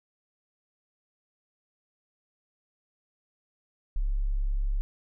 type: tone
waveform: sine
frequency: 34.54 Hz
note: C#1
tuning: 5 cents flat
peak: -24 dBFS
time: 3.96-4.81 s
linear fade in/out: 0 ms
effects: none